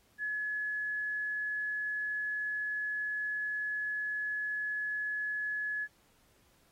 sine tone, 1700 Hz, G#6, 40 cents sharp, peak -32 dBFS, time 0.18-5.88 s, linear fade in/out 50 ms, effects pink hiss -68 dBFS RMS until 6.71 s + AAC 48 kbps

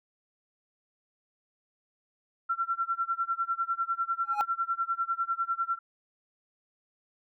sine tone with tremolo, 1358 Hz, F6, 49 cents flat, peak -24 dBFS, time 2.49-5.79 s, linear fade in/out 10 ms, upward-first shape sine, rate 10 Hz, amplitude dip 95%
triangle tone with exponential growth, 830.6 Hz, G#5, in tune, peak -20 dBFS, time 4.24-4.41 s, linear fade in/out 0 ms, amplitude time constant 35 ms
effects none

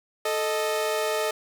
sawtooth tone pair together, 438.4 / 620 Hz, A4 / D#5, -6 / -6 cents, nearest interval tritone, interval 600 cents, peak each -23 dBFS, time 0.25-1.31 s, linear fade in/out 5 ms, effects none

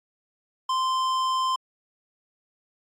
sine tone with hard clipping, 1040 Hz, C6, 11 cents flat, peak -24 dBFS, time 0.69-1.56 s, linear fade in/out 5 ms, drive 12 dB, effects AAC 64 kbps

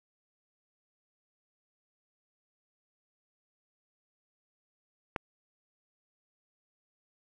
click, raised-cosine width 0.5 ms, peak -16 dBFS, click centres 5.162 s, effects none

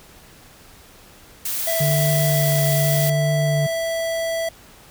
blue noise, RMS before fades -25 dBFS, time 1.45-3.1 s, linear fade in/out 5 ms
square tone, 659.3 Hz, E5, in tune, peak -22 dBFS, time 1.67-4.49 s, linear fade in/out 5 ms
triangle tone with vibrato, 146.83 Hz, D3, in tune, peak -16 dBFS, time 1.8-3.67 s, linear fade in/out 10 ms, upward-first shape triangle, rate 0.82 Hz, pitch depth 28 cents each way
effects pink hiss -47 dBFS RMS until 4.9 s

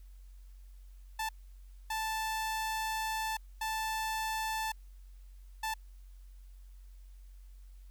sawtooth tone bursts at uneven times, 880 Hz, A5, in tune, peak -29 dBFS, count 4, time 1.19-1.29 / 1.9-3.37 / 3.61-4.72 / 5.63-5.74 s, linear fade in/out 5 ms, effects added 46 Hz sine -49 dBFS peak until 7.9 s + white hiss -71 dBFS RMS until 7.9 s

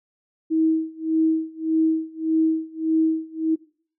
sine tone with tremolo, 320 Hz, D#4, 49 cents sharp, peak -15 dBFS, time 0.5-3.56 s, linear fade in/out 20 ms, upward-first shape sine, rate 1.7 Hz, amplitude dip 95%, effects noise-tail reverb RT60 0.5 s tail -21 dB re dry

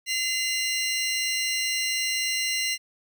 20% pulse tone pair together, 2051 / 2796 Hz, C7 / F7, -35 / +1 cents, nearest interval perfect fourth, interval 536 cents, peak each -22 / -23 dBFS, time 0.06-2.78 s, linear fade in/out 50 ms, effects none

